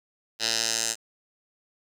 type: tone with band-pass filter sweep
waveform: 10% pulse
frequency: 113.6 Hz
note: A#2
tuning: 44 cents flat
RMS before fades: -27 dBFS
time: 0.39-0.96 s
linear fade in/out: 50 ms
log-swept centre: 4600 to 7300 Hz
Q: 2.2
effects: 8-bit